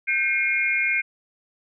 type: tone cluster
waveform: sine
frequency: 1563 / 2153 / 2410 Hz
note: G6 / C7 / D7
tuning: -6 / +49 / +44 cents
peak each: -28 / -22 / -24 dBFS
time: 0.07-1.02 s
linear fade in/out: 20 ms
effects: none